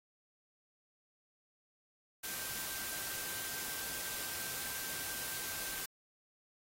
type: tone in noise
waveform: sine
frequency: 1568 Hz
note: G6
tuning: in tune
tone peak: -50 dBFS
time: 2.23-5.86 s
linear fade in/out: 10 ms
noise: white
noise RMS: -41 dBFS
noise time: 2.23-5.86 s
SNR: -12 dB
effects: AAC 48 kbps